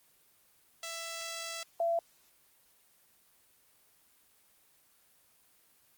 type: tone pair in turn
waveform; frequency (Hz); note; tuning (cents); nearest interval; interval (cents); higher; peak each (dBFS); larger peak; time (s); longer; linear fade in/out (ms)
5% pulse / sine; 664 / 674.8; E5 / E5; +12 / +40; unison; 28; second; -27; neither; 0.83-1.63 / 1.8-1.99; first; 2
effects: white hiss -66 dBFS RMS until 5.97 s + Opus 24 kbps